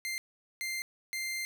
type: tone bursts at uneven times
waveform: sawtooth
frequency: 2093 Hz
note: C7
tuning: in tune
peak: -30 dBFS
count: 3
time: 0.05-0.18 / 0.61-0.82 / 1.13-1.45 s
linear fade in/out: 0 ms
effects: none